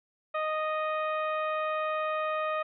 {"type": "harmonic tone", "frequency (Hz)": 621, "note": "D#5", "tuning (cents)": -3, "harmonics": [1, 2, 3, 4, 5, 6], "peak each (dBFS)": [-31, -31, -40, -41, -51, -53], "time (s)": [0.34, 2.63], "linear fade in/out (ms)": 10, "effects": []}